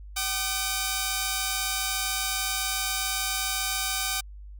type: tone pair together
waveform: 5% pulse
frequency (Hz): 766 / 1207.6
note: G5 / D6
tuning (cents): -40 / +48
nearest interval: minor sixth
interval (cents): 788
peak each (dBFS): -17 / -18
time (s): 0.16-4.21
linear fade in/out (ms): 10
effects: added 50 Hz sine -40 dBFS peak until 4.59 s